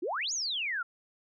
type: exponential two-way sweep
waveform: sine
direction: up then down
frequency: 304.1 to 6940 to 1331 Hz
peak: -30 dBFS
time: 0.02-0.83 s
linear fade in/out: 10 ms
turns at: 0.33 s
effects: none